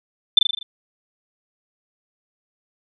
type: tone with echo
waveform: sine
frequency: 3539 Hz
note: A7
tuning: 9 cents sharp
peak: -6 dBFS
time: 0.37-0.39 s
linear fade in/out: 5 ms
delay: 40 ms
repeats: 6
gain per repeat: -4 dB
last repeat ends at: 0.63 s
effects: none